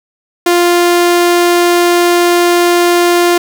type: tone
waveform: sawtooth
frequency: 349.2 Hz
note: F4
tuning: in tune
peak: -3 dBFS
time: 0.46-3.38 s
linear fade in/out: 5 ms
effects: none